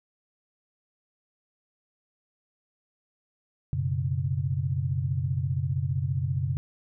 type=chord; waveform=sine; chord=F# suspended fourth; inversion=none; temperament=equal; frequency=92.5 / 123.47 / 138.59 Hz; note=F#2 / B2 / C#3; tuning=0 / 0 / 0 cents; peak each=-30 / -30 / -28 dBFS; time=3.73-6.57 s; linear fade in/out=0 ms; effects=none